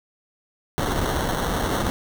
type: noise with sample-and-hold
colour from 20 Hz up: pink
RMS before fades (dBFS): -24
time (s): 0.78-1.9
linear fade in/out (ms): 0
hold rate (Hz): 2450
effects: none